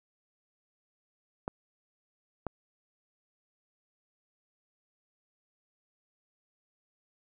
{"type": "clicks", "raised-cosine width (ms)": 1, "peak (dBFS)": [-19, -19], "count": 2, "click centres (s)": [1.479, 2.467], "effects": []}